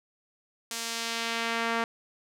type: tone with band-pass filter sweep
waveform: sawtooth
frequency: 230 Hz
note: A#3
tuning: 23 cents flat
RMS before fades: -31 dBFS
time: 0.71-1.84 s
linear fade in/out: 2 ms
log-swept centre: 7400 to 1400 Hz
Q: 0.83
effects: none